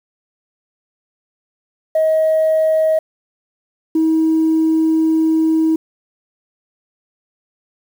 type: tone pair in turn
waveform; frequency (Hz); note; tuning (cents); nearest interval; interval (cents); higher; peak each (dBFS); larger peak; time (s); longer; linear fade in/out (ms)
sine; 633 / 319.7; D#5 / D#4; +30 / +47; octave; 1183; first; -10; neither; 1.95-2.99 / 3.95-5.76; second; 5
effects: tanh soft clip ceiling -8 dBFS + 7-bit